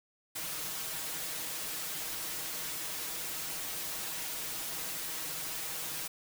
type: noise with comb filter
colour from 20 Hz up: white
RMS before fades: -38 dBFS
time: 0.35-6.08 s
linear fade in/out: 10 ms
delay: 6.3 ms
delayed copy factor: +0.85
effects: none